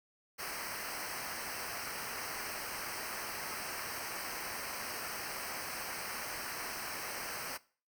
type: noise with comb filter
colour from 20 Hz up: pink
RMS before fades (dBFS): -41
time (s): 0.38-7.58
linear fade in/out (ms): 20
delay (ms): 0.28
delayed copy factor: -0.9
effects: noise-tail reverb RT60 0.4 s tail -20 dB re dry